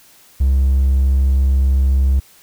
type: tone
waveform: triangle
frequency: 66.9 Hz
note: C2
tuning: 39 cents sharp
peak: -8 dBFS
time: 0.4-2.2 s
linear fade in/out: 10 ms
effects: tanh soft clip ceiling -5 dBFS + white hiss -48 dBFS RMS until 2.42 s